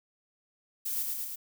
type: noise with echo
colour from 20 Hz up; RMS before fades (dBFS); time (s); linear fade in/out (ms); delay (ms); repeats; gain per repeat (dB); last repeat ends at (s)
violet; -33; 0.85-1.03; 10; 110; 3; -2; 1.36
effects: none